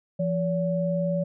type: tone pair together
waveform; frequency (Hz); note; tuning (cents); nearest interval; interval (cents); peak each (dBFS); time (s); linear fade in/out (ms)
sine; 171.04 / 570; F3 / C#5; -36 / +48; octave + major sixth; 2084; -25 / -26; 0.19-1.24; 10
effects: none